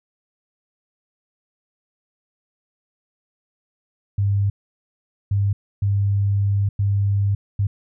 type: tone bursts at uneven times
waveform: sine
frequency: 100 Hz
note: G2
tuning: 35 cents sharp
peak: -16 dBFS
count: 5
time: 4.18-4.5 / 5.31-5.53 / 5.82-6.69 / 6.79-7.35 / 7.59-7.67 s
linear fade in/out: 5 ms
effects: none